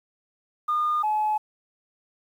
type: tone pair in turn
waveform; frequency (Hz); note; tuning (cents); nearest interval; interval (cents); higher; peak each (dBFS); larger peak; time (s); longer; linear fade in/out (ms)
sine; 1217 / 853.9; D#6 / G#5; -39 / +48; tritone; 613; first; -20; neither; 0.68-1.03 / 1.03-1.38; neither; 10
effects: tanh soft clip ceiling -17 dBFS + 9-bit